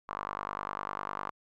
sawtooth tone with band-pass filter, 49.91 Hz, G1, 32 cents sharp, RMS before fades -38 dBFS, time 0.08-1.31 s, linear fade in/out 20 ms, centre 1100 Hz, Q 4.6, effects none

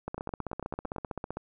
two click trains, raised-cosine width 1 ms, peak -22 / -20 dBFS, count 8 / 21, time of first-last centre 0.18-0.962 / 0.08-1.37 s, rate 8.95 / 15.5 Hz, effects none

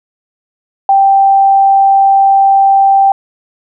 sine tone, 784 Hz, G5, in tune, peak -4 dBFS, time 0.89-3.12 s, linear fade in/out 2 ms, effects none

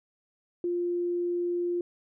sine tone, 350 Hz, F4, 4 cents sharp, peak -26 dBFS, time 0.64-1.81 s, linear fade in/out 2 ms, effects none

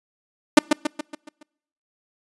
sawtooth tone with echo, 299.6 Hz, D4, 35 cents sharp, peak -3 dBFS, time 0.57-0.59 s, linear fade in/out 5 ms, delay 140 ms, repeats 6, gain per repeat -6 dB, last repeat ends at 1.43 s, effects noise-tail reverb RT60 0.8 s tail -26 dB re dry + resampled to 24000 Hz

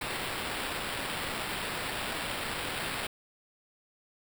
violet noise with sample-and-hold, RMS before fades -35 dBFS, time 0.01-3.07 s, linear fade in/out 5 ms, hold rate 6300 Hz, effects none

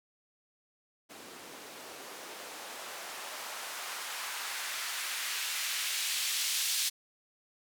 blue noise with band-pass filter sweep, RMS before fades -37 dBFS, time 1.09-6.9 s, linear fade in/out 20 ms, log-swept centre 270 to 3800 Hz, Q 0.92, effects none

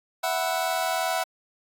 sawtooth chord, E suspended second, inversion none, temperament just, 659.3 / 741.7 / 988.9 Hz, E5 / F#5 / B5, 0 / +4 / +2 cents, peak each -24 / -23 / -28 dBFS, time 0.23-1.24 s, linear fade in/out 10 ms, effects AAC 64 kbps

